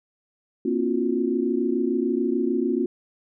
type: tone cluster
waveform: sine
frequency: 236.6 / 270 / 335.2 / 362 Hz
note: A#3 / C#4 / E4 / F#4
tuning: +26 / -45 / +29 / -38 cents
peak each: -26 / -26 / -28 / -25 dBFS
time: 0.65-2.86 s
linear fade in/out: 5 ms
effects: none